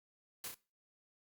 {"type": "noise with echo", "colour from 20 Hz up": "white", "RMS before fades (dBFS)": -43, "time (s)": [0.44, 0.48], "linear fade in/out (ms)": 2, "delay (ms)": 32, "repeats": 2, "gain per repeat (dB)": -4, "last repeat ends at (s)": 0.544, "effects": ["noise-tail reverb RT60 0.3 s tail -20 dB re dry", "Opus 48 kbps"]}